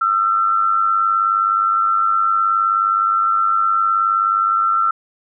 sine tone pair together, 1246.7 / 1346 Hz, D#6 / E6, +3 / +36 cents, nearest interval minor second, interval 133 cents, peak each -21 / -14 dBFS, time 0.01-4.91 s, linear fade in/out 5 ms, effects none

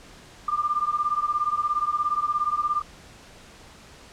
sine beating tone pair, 1189 / 1206 Hz, D6 / D6, +21 / +46 cents, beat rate 17 Hz, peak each -25 dBFS, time 0.48-2.82 s, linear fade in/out 5 ms, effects pink hiss -48 dBFS RMS until 4.12 s + low-pass 8000 Hz 12 dB/octave

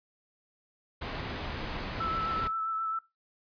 pink low-pass noise, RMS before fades -37 dBFS, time 1.01-2.48 s, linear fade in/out 10 ms, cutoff 3900 Hz, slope 12 dB/octave
sine tone with vibrato, 1318.5 Hz, E6, in tune, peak -29 dBFS, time 2-2.99 s, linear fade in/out 5 ms, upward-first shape sine, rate 7.6 Hz, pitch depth 20 cents each way
effects noise-tail reverb RT60 0.2 s tail -17 dB re dry + resampled to 11025 Hz

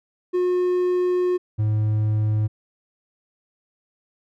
triangle tone pair in turn, 360.7 / 107.24 Hz, F#4 / A2, -44 / -44 cents, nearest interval octave + major sixth, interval 2100 cents, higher first, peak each -16 dBFS, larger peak neither, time 0.33-1.38 / 1.58-2.48 s, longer first, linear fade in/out 20 ms, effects none

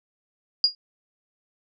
sine tone with exponential decay, 4849 Hz, D#8, 45 cents flat, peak -11 dBFS, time 0.64-0.75 s, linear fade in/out 1 ms, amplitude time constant 23 ms, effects none

